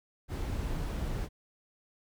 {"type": "noise", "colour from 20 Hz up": "brown", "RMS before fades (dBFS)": -34, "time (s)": [0.28, 1.29], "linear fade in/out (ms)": 50, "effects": []}